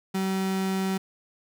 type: tone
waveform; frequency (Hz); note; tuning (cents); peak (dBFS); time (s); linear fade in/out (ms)
35% pulse; 190.8; G3; -47; -23; 0.14-0.98; 10
effects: none